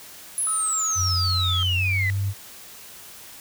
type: exponential sweep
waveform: sine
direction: down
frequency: 11000 to 1956 Hz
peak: -21 dBFS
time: 0.38-2.1 s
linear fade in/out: 0 ms
type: tone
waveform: triangle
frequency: 1290 Hz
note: E6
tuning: 38 cents flat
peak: -27 dBFS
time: 0.47-1.63 s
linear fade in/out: 0 ms
type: tone with pitch glide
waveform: sine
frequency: 90.5 to 98.69 Hz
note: F#2 to G2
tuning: -38 to +12 cents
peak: -21 dBFS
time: 0.95-2.34 s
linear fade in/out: 50 ms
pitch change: +150 cents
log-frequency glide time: 1.64-2.18 s
effects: tanh soft clip ceiling -14 dBFS + white hiss -43 dBFS RMS until 3.4 s